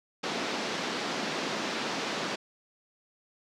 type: band-pass noise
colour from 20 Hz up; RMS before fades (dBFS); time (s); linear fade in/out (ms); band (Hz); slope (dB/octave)
pink; -33; 0.23-2.36; 10; 200 to 5600; 24
effects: none